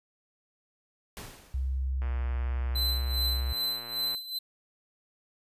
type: noise with exponential decay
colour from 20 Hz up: pink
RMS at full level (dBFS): -40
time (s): 1.17-1.91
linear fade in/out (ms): 0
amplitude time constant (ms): 160
type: tone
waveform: sine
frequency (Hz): 65.8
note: C2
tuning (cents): +10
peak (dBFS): -27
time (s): 1.54-3.53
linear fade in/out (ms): 5
type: click train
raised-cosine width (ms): 0.5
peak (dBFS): -30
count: 252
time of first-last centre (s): 2.02-4.147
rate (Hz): 118
type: tone with tremolo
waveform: 45% pulse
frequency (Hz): 4043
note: B7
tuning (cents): +40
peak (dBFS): -26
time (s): 2.75-4.39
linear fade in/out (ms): 10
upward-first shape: sine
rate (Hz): 2.5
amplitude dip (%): 80
effects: resampled to 32000 Hz